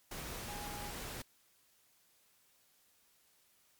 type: tone in noise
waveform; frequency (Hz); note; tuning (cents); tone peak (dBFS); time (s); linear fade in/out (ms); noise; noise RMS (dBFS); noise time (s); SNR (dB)
sine; 825; G#5; -12; -47; 0.48-0.91; 5; pink; -44; 0.11-1.22; -6
effects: white hiss -70 dBFS RMS until 3.79 s + MP3 96 kbps